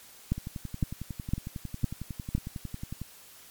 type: two click trains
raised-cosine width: 5 ms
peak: -13 / -23 dBFS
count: 5 / 30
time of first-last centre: 0.32-2.35 / 0.38-3.016 s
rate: 1.97 / 11 Hz
effects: white hiss -52 dBFS RMS until 3.5 s + MP3 96 kbps